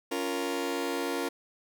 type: chord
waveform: sawtooth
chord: Bb minor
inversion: first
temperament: just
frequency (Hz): 279.7 / 349.6 / 466.2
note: Db4 / F4 / Bb4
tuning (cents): +16 / +2 / 0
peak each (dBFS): -30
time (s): 0.11-1.29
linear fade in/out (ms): 10
effects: none